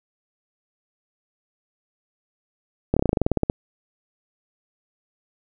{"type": "slowing click train", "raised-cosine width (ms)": 2, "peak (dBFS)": -5, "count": 14, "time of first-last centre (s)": [2.94, 3.499], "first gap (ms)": 26, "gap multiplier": 1.08, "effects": []}